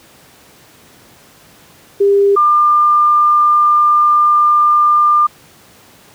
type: tone pair in turn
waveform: sine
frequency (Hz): 400 / 1198.6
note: G4 / D6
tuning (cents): +35 / +35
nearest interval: octave + perfect fifth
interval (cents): 1900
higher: second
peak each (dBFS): -7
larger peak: neither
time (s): 2-2.36 / 2.36-5.27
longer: second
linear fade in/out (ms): 10
effects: pink hiss -44 dBFS RMS until 6.14 s + high-pass 100 Hz 12 dB/octave